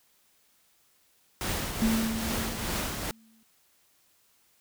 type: noise with tremolo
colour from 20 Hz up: pink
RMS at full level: -30 dBFS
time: 1.41-3.11 s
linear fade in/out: 0 ms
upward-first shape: triangle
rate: 2.4 Hz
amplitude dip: 50%
type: tone with exponential decay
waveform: sine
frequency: 223.6 Hz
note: A3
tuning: 28 cents sharp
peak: -21 dBFS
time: 1.82-3.43 s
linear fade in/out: 0 ms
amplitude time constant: 350 ms
effects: white hiss -66 dBFS RMS until 4.6 s